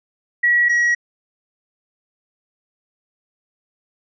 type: tone pair in turn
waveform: sine / triangle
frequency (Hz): 1923 / 1910.8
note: B6 / A#6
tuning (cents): -47 / +42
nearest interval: unison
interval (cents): 11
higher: first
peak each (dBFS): -12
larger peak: neither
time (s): 0.43-0.69 / 0.69-0.95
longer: neither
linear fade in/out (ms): 10
effects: resampled to 16000 Hz